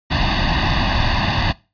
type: noise with comb filter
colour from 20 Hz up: pink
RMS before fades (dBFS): -17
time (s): 0.1-1.53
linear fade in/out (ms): 20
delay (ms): 1.1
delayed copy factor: +1
effects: noise-tail reverb RT60 0.3 s tail -22 dB re dry + resampled to 11025 Hz